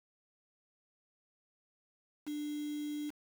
sine tone with quantisation, 296.7 Hz, D4, 18 cents sharp, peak -36 dBFS, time 2.26-3.11 s, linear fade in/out 20 ms, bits 8, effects none

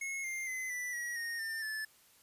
square tone with pitch steps, 2175 / 2107 / 2041 / 1977.3 / 1915.4 / 1855.6 / 1797.5 / 1741.3 Hz, C#7 / C7 / C7 / B6 / A#6 / A#6 / A6 / A6, -33 / +12 / -44 / +2 / +46 / -8 / +36 / -18 cents, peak -37 dBFS, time 0.01-1.85 s, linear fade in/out 5 ms, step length 230 ms, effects white hiss -64 dBFS RMS until 2.22 s + resampled to 32000 Hz

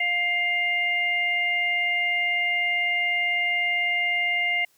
harmonic tone, 702 Hz, F5, 9 cents sharp, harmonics 1 / 3 / 4, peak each -32 / -22 / -30 dBFS, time 0-4.65 s, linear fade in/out 5 ms, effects white hiss -63 dBFS RMS until 4.77 s + high-pass 80 Hz 12 dB/octave

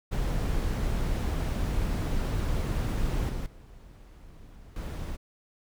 brown noise with level steps, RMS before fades -28 / -33 / -49 / -34 dBFS, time 0.11-5.17 s, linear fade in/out 20 ms, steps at 3.29 / 3.46 / 4.76 s, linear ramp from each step 2 ms, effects none

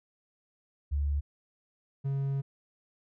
sine / triangle tone pair in turn, 71.8 / 137.55 Hz, D2 / C#3, -39 / -13 cents, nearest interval major seventh, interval 1126 cents, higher second, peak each -26 dBFS, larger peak neither, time 0.91-1.21 / 2.04-2.42 s, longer second, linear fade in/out 20 ms, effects none

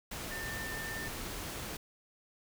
sine tone in noise, 1795 Hz, A6, 34 cents sharp, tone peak -40 dBFS, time 0.31-1.08 s, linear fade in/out 5 ms, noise pink, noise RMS -41 dBFS, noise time 0.11-1.77 s, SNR -2 dB, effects none

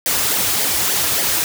white noise with flanger, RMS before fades -18 dBFS, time 0.06-1.44 s, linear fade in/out 0 ms, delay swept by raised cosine 0.72 to 5.42 ms, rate 3.5 Hz, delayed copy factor -0.75, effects none

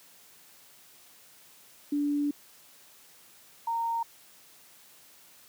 sine tone pair in turn, 290 / 922.6 Hz, D4 / A#5, -22 / -18 cents, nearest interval octave + minor sixth, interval 2004 cents, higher second, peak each -25 / -27 dBFS, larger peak first, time 1.92-2.31 / 3.67-4.03 s, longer first, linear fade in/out 5 ms, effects white hiss -56 dBFS RMS until 5.48 s + high-pass 100 Hz 12 dB/octave

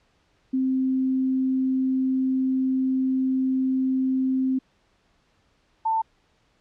sine tone pair in turn, 261.6 / 891.4 Hz, C4 / A5, 0 / +22 cents, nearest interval octave + major sixth, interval 2122 cents, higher second, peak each -20 dBFS, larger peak neither, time 0.53-4.59 / 5.85-6.02 s, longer first, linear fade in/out 10 ms, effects pink hiss -65 dBFS RMS until 6.6 s + low-pass 5000 Hz 12 dB/octave

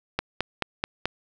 click train, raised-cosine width 0.3 ms, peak -8 dBFS, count 5, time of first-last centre 0.19-1.056 s, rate 4.62 Hz, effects none

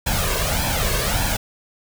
pink noise with flanger, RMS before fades -21 dBFS, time 0.06-1.37 s, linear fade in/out 10 ms, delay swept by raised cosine 1.2 to 1.87 ms, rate 1.7 Hz, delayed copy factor +0.7, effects none

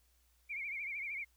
sine tone with vibrato, 2259 Hz, C#7, 32 cents sharp, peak -38 dBFS, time 0.49-1.25 s, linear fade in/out 20 ms, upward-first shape triangle, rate 13 Hz, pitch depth 130 cents each way, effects added 60 Hz sine -70 dBFS peak until 1.36 s + white hiss -74 dBFS RMS until 1.36 s

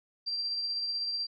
sine tone with tremolo, 4717 Hz, D8, 7 cents sharp, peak -29 dBFS, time 0.26-1.27 s, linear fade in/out 20 ms, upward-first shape sine, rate 16 Hz, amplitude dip 30%, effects none

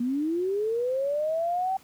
sine linear sweep, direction up, 233.1 to 776 Hz, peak -24 dBFS, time 0-1.77 s, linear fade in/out 5 ms, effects pink hiss -55 dBFS RMS until 1.83 s + high-pass 100 Hz 12 dB/octave

